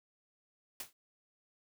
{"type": "noise with exponential decay", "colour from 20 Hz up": "white", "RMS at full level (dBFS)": -38, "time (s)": [0.8, 0.93], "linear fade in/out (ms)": 2, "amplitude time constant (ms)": 28, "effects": []}